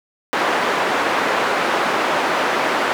white band-pass noise, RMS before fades -19 dBFS, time 0.33-2.93 s, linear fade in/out 0 ms, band 330 to 1400 Hz, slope 12 dB/octave, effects none

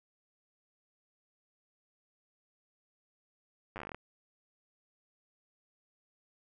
slowing click train, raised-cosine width 0.5 ms, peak -27 dBFS, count 12, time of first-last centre 3.76-3.946 s, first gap 9 ms, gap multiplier 1.12, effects none

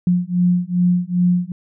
sine beating tone pair, 176.8 / 179.3 Hz, F3 / F3, +22 / +46 cents, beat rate 2.5 Hz, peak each -17 dBFS, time 0.07-1.52 s, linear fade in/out 2 ms, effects none

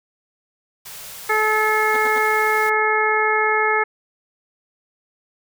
white band-stop noise, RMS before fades -36 dBFS, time 0.85-2.7 s, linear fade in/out 10 ms, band 210 to 410 Hz, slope 48 dB/octave
harmonic tone, 431.4 Hz, A4, 34 cents flat, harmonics 1 / 2 / 3 / 4 / 5, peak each -22 / -22 / -22 / -22 / -22 dBFS, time 1.29-3.84 s, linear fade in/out 10 ms
10% pulse tone bursts, 255.7 Hz, C4, 40 cents flat, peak -21 dBFS, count 3, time 1.94-2.185 s, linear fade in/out 2 ms, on 27 ms, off 82 ms
effects none

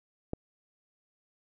click, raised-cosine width 2 ms, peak -19 dBFS, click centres 0.334 s, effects none

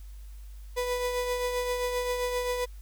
35% pulse tone with tremolo, 493.9 Hz, B4, in tune, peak -24 dBFS, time 0.76-2.66 s, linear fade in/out 20 ms, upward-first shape triangle, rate 7.6 Hz, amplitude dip 45%, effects added 50 Hz sine -41 dBFS peak until 2.81 s + white hiss -61 dBFS RMS until 2.81 s

